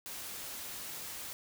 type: noise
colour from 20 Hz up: white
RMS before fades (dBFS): -43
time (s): 0.06-1.33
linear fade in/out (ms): 0
effects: none